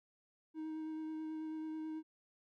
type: tone with vibrato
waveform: triangle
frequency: 314.2 Hz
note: D#4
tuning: 17 cents sharp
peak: -38 dBFS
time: 0.54-2.03 s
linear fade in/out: 50 ms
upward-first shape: sine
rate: 9.2 Hz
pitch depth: 12 cents each way
effects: none